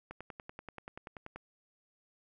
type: click train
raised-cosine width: 0.5 ms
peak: -29 dBFS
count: 14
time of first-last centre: 0.11-1.36 s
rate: 10.4 Hz
effects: none